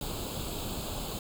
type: noise with comb filter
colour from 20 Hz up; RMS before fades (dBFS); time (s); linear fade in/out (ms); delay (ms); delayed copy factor
pink; -36; 0.01-1.19; 2; 0.26; +0.8
effects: none